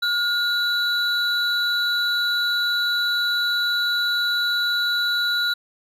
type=tone pair together; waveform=triangle; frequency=1427 / 3942 Hz; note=F6 / B7; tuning=+37 / -4 cents; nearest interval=octave + tritone; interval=1759 cents; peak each=-20 dBFS; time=0.02-5.54 s; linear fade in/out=10 ms; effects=tanh soft clip ceiling -10 dBFS